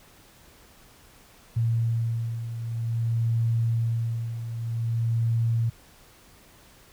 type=beating tone pair; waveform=sine; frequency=114.8 / 115.32 Hz; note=A#2 / A#2; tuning=-26 / -18 cents; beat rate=0.52 Hz; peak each=-30 / -24 dBFS; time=1.56-5.7 s; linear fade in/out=10 ms; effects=pink hiss -54 dBFS RMS until 6.92 s